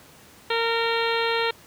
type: harmonic tone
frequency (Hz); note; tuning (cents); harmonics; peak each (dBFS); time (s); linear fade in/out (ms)
460; A#4; -23; 1 / 2 / 3 / 4 / 5 / 6 / 7 / 8 / 9; -25 / -28 / -30 / -31 / -32 / -33 / -33 / -34 / -35; 0.5-1.51; 5
effects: pink hiss -50 dBFS RMS until 1.66 s + high-pass 80 Hz 12 dB/octave